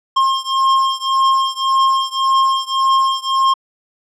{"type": "beating tone pair", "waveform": "square", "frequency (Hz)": [1067, 1068.8], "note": ["C6", "C6"], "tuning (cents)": [34, 36], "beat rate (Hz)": 1.8, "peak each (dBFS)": [-16, -17], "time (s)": [0.16, 3.54], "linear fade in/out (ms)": 10, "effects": ["low-pass 5000 Hz 12 dB/octave"]}